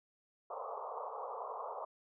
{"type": "band-pass noise", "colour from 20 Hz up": "white", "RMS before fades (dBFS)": -43, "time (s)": [0.5, 1.85], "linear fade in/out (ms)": 5, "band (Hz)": [430, 1200], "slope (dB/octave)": 96, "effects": []}